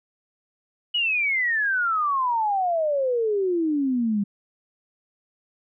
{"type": "exponential sweep", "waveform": "sine", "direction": "down", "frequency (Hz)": [2960, 197.2], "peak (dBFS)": -20, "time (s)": [0.94, 4.24], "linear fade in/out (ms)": 10, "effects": []}